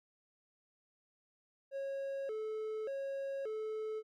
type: tone with vibrato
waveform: triangle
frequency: 487.8 Hz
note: B4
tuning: 21 cents flat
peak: -35 dBFS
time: 1.71-4.03 s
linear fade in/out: 50 ms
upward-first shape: square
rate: 0.86 Hz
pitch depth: 200 cents each way
effects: none